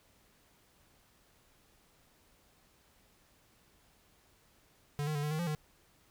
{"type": "tone with pitch steps", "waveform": "square", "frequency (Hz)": [145.6, 153.1, 145.2, 150, 155.7, 172.9, 152.5], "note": ["D3", "D#3", "D3", "D3", "D#3", "F3", "D#3"], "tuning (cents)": [-15, -28, -19, 37, 2, -17, -34], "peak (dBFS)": -33, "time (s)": [4.99, 5.55], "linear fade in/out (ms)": 0, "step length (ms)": 80, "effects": ["pink hiss -67 dBFS RMS until 6.1 s"]}